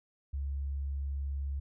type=tone; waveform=sine; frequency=69.5 Hz; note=C#2; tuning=5 cents sharp; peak=-32 dBFS; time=0.33-1.6 s; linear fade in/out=10 ms; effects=none